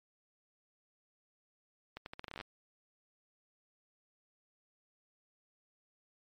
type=accelerating click train; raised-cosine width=0.3 ms; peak=-27 dBFS; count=13; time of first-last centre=1.97-2.411 s; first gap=91 ms; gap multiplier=0.81; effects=MP3 64 kbps